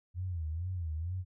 sine tone with vibrato, 84.9 Hz, F2, 48 cents flat, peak -33 dBFS, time 0.14-1.25 s, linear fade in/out 50 ms, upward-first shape sine, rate 2.2 Hz, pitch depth 160 cents each way, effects none

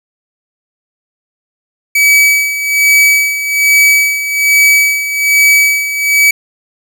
45% pulse tone with tremolo, 2284 Hz, D7, 49 cents flat, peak -4 dBFS, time 1.95-6.31 s, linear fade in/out 5 ms, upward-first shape sine, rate 1.2 Hz, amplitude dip 70%, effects none

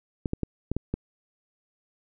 clicks, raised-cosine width 3 ms, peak -14 dBFS, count 6, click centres 0.258 / 0.334 / 0.433 / 0.716 / 0.766 / 0.94 s, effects none

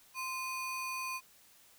square ring-modulated tone, 1758 Hz, A6, 2 cents flat, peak -34 dBFS, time 0.14-1.21 s, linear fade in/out 50 ms, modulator 718 Hz, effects white hiss -62 dBFS RMS until 1.78 s

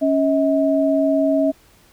sine tone pair together, 277.2 / 638.7 Hz, C#4 / D#5, 0 / +45 cents, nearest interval octave + major second, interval 1445 cents, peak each -17 dBFS, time 0.01-1.52 s, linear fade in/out 20 ms, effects pink hiss -53 dBFS RMS until 1.92 s

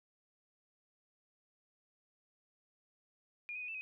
sine tone with pitch steps, 2424 / 2507 / 2471 / 2650 / 2522 Hz, D#7 / D#7 / D#7 / E7 / D#7, -46 / +12 / -13 / +9 / +23 cents, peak -40 dBFS, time 3.49-3.81 s, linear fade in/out 0 ms, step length 64 ms, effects none

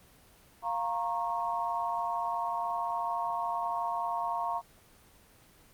sine chord, Bb minor, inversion second, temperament equal with one note detuned, 698.5 / 932.3 / 1092.2 Hz, F5 / Bb5 / Db6, 0 / 0 / -26 cents, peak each -34 / -32 / -35 dBFS, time 0.62-4.62 s, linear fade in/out 50 ms, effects pink hiss -59 dBFS RMS until 5.73 s + Opus 24 kbps

